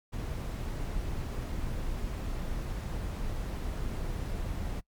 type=noise; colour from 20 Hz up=brown; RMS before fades=-34 dBFS; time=0.12-4.81 s; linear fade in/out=20 ms; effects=noise-tail reverb RT60 0.1 s tail -23 dB re dry + MP3 96 kbps